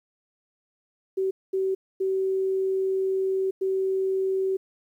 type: tone bursts at uneven times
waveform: sine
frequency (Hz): 382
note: G4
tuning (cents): -45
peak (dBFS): -22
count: 4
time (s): 1.17-1.31 / 1.53-1.75 / 2-3.51 / 3.61-4.57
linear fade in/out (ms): 10
effects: 10-bit